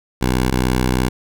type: tone pair in turn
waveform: 10% pulse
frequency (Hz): 63 / 63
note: B1 / B1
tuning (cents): +35 / +35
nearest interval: unison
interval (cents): 0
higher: neither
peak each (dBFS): -7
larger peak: neither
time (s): 0.21-0.51 / 0.51-1.09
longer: second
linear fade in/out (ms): 10
effects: none